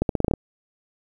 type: accelerating click train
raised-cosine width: 2 ms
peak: -7 dBFS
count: 8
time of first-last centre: 0.02-0.337 s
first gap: 72 ms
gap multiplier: 0.84
effects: 8-bit